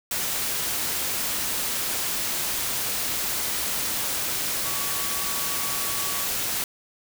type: tone in noise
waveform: sine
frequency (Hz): 1133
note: C#6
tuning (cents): +37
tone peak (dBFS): -37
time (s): 4.65-6.26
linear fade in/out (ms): 2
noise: white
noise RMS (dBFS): -27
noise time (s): 0.11-6.64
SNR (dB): -13
effects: none